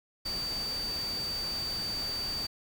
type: tone in noise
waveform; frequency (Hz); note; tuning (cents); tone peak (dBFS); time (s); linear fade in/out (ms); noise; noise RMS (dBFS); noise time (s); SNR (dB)
sine; 4620; D8; -29; -32; 0.25-2.47; 10; pink; -41; 0.25-2.47; +6
effects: none